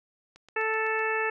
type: click train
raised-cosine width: 0.2 ms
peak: -34 dBFS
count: 6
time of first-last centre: 0.36-0.992 s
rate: 7.91 Hz
type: harmonic tone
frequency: 440 Hz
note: A4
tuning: in tune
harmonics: 1 / 2 / 3 / 4 / 5 / 6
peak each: -30 / -33 / -34 / -30 / -36 / -34 dBFS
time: 0.56-1.3 s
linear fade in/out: 5 ms
effects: none